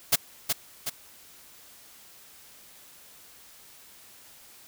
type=noise with echo; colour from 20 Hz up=white; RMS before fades=-20 dBFS; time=0.12-0.16 s; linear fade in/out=10 ms; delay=370 ms; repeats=2; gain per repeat=-5 dB; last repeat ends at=0.9 s; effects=white hiss -52 dBFS RMS until 4.67 s